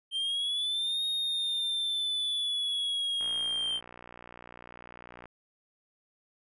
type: linear two-way sweep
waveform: triangle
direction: up then down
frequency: 3136 to 3729 to 3136 Hz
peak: -27 dBFS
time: 0.11-3.81 s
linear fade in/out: 50 ms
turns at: 1.05 s
type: click train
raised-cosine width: 0.5 ms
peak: -31 dBFS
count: 124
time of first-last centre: 3.21-5.257 s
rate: 60.1 Hz
effects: resampled to 32000 Hz